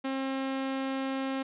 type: tone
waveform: sawtooth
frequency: 267.6 Hz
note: C4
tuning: 39 cents sharp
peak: -26 dBFS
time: 0.04-1.43 s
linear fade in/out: 10 ms
effects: resampled to 8000 Hz + 10-bit